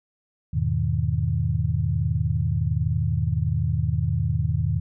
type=chord; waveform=sine; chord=E major seventh; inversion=none; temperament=equal; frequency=82.41 / 103.83 / 123.47 / 155.56 Hz; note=E2 / G#2 / B2 / D#3; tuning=0 / 0 / 0 / 0 cents; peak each=-26 dBFS; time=0.53-4.8 s; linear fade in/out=10 ms; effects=none